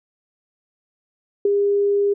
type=tone with ADSR envelope; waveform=sine; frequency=404.2 Hz; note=G#4; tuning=47 cents flat; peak=-11 dBFS; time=1.45-2.14 s; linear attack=4 ms; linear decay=11 ms; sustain=-4 dB; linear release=13 ms; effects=none